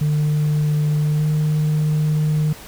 sine tone with pitch glide, 150.1 to 152.81 Hz, D3 to D#3, +38 to -31 cents, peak -13 dBFS, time 0.01-2.53 s, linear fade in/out 5 ms, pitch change +31 cents, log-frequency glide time 1.12-1.24 s, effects tanh soft clip ceiling -14 dBFS + pink hiss -39 dBFS RMS until 2.67 s

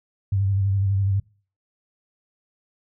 sine tone with vibrato, 98.1 Hz, G2, 2 cents sharp, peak -18 dBFS, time 0.32-1.2 s, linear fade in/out 5 ms, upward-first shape square, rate 12 Hz, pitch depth 33 cents each way, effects noise-tail reverb RT60 0.4 s tail -24 dB re dry

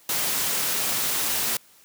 white noise, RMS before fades -25 dBFS, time 0.09-1.57 s, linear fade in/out 2 ms, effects white hiss -55 dBFS RMS until 1.84 s + high-pass 100 Hz 12 dB/octave

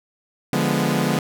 sawtooth chord, D diminished seventh, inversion none, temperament equal, 146.83 / 174.61 / 207.7 / 246.9 Hz, D3 / F3 / Ab3 / Cb4, 0 / 0 / 0 / 0 cents, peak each -20 dBFS, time 0.53-1.19 s, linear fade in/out 2 ms, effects none

